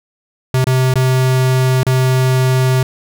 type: tone with dropouts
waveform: square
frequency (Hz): 129.5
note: C3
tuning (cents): -17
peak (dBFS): -11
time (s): 0.54-2.83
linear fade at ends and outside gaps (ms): 2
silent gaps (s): 0.643-0.669 / 0.939-0.956 / 1.832-1.866
effects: none